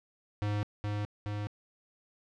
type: tone with echo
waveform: square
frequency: 103.83 Hz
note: G#2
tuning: in tune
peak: -30 dBFS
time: 0.42-0.63 s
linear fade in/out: 0 ms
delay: 420 ms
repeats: 2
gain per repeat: -2 dB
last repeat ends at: 1.47 s
effects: low-pass 4000 Hz 12 dB/octave